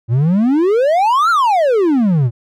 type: exponential two-way sweep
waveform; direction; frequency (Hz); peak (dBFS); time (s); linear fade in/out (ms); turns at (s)
triangle; up then down; 110 to 1420 to 110; -8; 0.08-2.31; 50; 1.3
effects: none